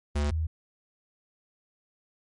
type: tone pair in turn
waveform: square / sine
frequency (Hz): 73.1 / 79.8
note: D2 / D#2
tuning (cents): -7 / +44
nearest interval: major second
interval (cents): 151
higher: second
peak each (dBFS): -25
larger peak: neither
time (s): 0.15-0.31 / 0.31-0.47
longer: neither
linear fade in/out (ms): 10
effects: MP3 48 kbps